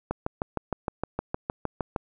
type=click train; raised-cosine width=1 ms; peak=-13 dBFS; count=13; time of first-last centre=0.11-1.962 s; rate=6.48 Hz; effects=none